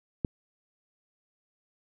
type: click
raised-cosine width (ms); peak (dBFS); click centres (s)
3; -14; 0.248
effects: none